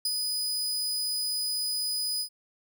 sawtooth tone with ADSR envelope, 4978 Hz, D#8, in tune, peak -22 dBFS, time 0.05-2.29 s, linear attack 4 ms, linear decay 46 ms, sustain -3 dB, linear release 82 ms, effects none

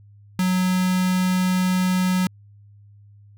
square tone with notch filter, 184 Hz, F#3, 9 cents flat, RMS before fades -20 dBFS, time 0.39-2.27 s, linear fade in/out 2 ms, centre 590 Hz, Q 1.7, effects added 102 Hz sine -46 dBFS peak until 3.37 s

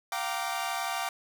sawtooth chord, G minor seventh, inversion third, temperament equal with one note detuned, 698.5 / 770.5 / 932.3 / 1174.7 Hz, F5 / G5 / Bb5 / D6, 0 / -30 / 0 / 0 cents, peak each -32 / -31 / -34 / -32 dBFS, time 0.12-1.09 s, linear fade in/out 2 ms, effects none

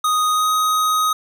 square tone with pitch glide, 1244.5 to 1255.3 Hz, D#6 to D#6, 0 to +15 cents, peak -16 dBFS, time 0.04-1.13 s, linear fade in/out 5 ms, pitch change +15 cents, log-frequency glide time 0.31-0.5 s, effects none

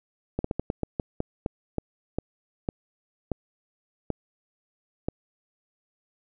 slowing click train, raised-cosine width 2 ms, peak -13 dBFS, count 15, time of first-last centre 0.39-5.085 s, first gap 54 ms, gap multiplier 1.25, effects none

